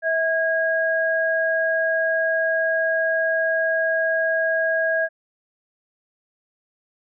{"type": "tone pair together", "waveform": "sine", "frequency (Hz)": [648.6, 1639], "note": ["E5", "G#6"], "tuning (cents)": [-28, -23], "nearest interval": "octave + major third", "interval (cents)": 1605, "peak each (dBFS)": -21, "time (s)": [0.02, 5.09], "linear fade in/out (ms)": 50, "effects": []}